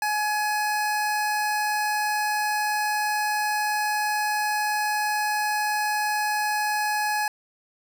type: tone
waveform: 25% pulse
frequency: 843 Hz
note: G#5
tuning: 26 cents sharp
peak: -19 dBFS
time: 0.02-7.28 s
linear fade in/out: 2 ms
effects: none